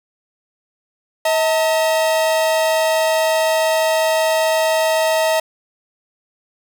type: tone pair together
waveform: 45% pulse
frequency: 639 / 903.7 Hz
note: D#5 / A5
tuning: +46 / +46 cents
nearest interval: tritone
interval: 600 cents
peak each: -15 / -21 dBFS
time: 1.25-5.4 s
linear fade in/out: 5 ms
effects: none